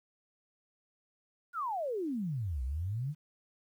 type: exponential two-way sweep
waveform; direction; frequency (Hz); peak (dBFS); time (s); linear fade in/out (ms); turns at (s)
sine; down then up; 1480 to 60.5 to 159.6; -32; 1.53-3.15; 50; 2.63
effects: 11-bit